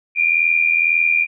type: tone pair together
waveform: sine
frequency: 2364 / 2446 Hz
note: D7 / D#7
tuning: +11 / -30 cents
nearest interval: minor second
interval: 59 cents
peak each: -16 dBFS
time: 0.15-1.27 s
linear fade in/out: 50 ms
effects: none